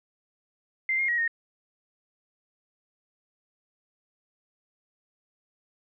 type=tone with pitch steps; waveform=sine; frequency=2086 / 2131 / 1902 / 1849 Hz; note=C7 / C7 / A#6 / A#6; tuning=-6 / +31 / +34 / -15 cents; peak=-23 dBFS; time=0.89-1.278 s; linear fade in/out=2 ms; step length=97 ms; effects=none